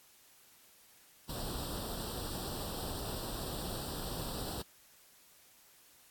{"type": "noise with comb filter", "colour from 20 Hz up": "pink", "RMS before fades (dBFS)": -40, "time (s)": [1.29, 4.62], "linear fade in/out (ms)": 5, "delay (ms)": 0.23, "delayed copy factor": 0.9, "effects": ["white hiss -62 dBFS RMS until 6.1 s", "AAC 64 kbps"]}